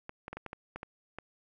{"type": "clicks", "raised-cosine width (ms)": 0.5, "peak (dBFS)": -25, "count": 9, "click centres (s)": [0.094, 0.281, 0.33, 0.37, 0.463, 0.531, 0.76, 0.831, 1.186], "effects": []}